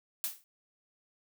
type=noise with exponential decay; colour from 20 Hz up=blue; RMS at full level=-30 dBFS; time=0.24-0.44 s; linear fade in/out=0 ms; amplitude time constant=42 ms; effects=none